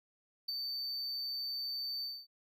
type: tone with ADSR envelope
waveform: triangle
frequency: 4566 Hz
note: D8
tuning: 50 cents flat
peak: -31 dBFS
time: 0.48-2.27 s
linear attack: 10 ms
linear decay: 13 ms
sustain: -4 dB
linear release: 240 ms
effects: none